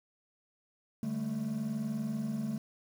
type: chord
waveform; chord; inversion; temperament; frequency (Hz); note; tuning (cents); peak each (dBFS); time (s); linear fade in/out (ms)
triangle; D suspended fourth; none; equal with one note detuned; 146.83 / 199.54 / 220; D3 / G3 / A3; 0 / +31 / 0; -37 / -37 / -31; 1.03-2.58; 2
effects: tanh soft clip ceiling -25 dBFS + 9-bit